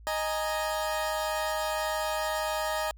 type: chord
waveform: 30% pulse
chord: D# suspended fourth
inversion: none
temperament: equal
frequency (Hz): 622.3 / 830.6 / 932.3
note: D#5 / G#5 / A#5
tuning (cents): 0 / 0 / 0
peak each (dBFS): -28 / -32 / -32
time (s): 0.07-2.91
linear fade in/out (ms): 0
effects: added 55 Hz sine -47 dBFS peak until 2.97 s